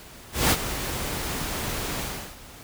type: noise with ADSR envelope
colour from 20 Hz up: pink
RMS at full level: -18 dBFS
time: 0.32-2.37 s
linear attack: 190 ms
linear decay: 51 ms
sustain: -12 dB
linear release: 350 ms
effects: pink hiss -45 dBFS RMS until 2.63 s